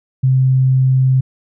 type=tone; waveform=sine; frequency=130.81 Hz; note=C3; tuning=in tune; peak=-9 dBFS; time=0.23-1.21 s; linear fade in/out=10 ms; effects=none